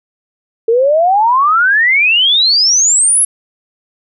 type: exponential sweep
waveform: sine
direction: up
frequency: 442.2 to 11090 Hz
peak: -7 dBFS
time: 0.68-3.25 s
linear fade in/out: 5 ms
effects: none